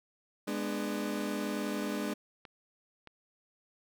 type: chord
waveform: 30% pulse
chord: G# diminished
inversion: none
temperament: equal with one note detuned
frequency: 207.7 / 246.9 / 297.9 Hz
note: G#3 / B3 / D4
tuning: 0 / 0 / +25 cents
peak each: -33 / -37 / -34 dBFS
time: 0.47-2.14 s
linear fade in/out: 10 ms
type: click train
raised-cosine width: 0.3 ms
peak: -32 dBFS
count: 4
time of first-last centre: 1.21-3.073 s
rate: 1.61 Hz
effects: none